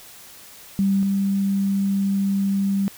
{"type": "tone pair in turn", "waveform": "sine", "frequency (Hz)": [196, 196.89], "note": ["G3", "G3"], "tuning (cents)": [0, 8], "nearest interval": "unison", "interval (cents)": 8, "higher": "second", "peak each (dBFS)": [-16, -18], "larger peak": "first", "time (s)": [[0.79, 1.03], [1.03, 2.88]], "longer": "second", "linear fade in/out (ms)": 0, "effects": ["white hiss -44 dBFS RMS until 2.97 s"]}